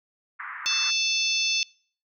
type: band-pass noise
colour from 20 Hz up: pink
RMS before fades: -37 dBFS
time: 0.39-0.91 s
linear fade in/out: 10 ms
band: 1100 to 2000 Hz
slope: 48 dB/octave
type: harmonic tone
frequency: 880 Hz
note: A5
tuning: in tune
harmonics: 3 / 4 / 5 / 6 / 7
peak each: -27 / -28 / -29 / -30 / -30 dBFS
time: 0.66-1.63 s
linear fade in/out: 0 ms
effects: noise-tail reverb RT60 0.5 s tail -26 dB re dry